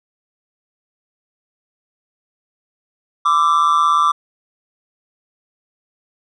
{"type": "tone with amplitude modulation", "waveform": "triangle", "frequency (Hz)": 1174.7, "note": "D6", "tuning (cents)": 0, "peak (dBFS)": -6, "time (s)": [3.25, 4.12], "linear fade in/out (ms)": 10, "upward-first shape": "sine", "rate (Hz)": 157, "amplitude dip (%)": 80, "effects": ["resampled to 24000 Hz"]}